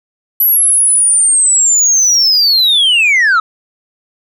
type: linear sweep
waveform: sine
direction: down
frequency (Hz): 11840 to 1256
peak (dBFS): -4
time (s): 0.4-3.4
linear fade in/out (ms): 5
effects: tanh soft clip ceiling -6 dBFS